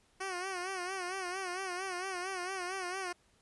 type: tone with vibrato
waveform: 10% pulse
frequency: 370 Hz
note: F#4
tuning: in tune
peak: -28 dBFS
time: 0.2-3.13 s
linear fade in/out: 10 ms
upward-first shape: sine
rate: 4.4 Hz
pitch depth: 86 cents each way
effects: pink hiss -69 dBFS RMS until 3.41 s + resampled to 24000 Hz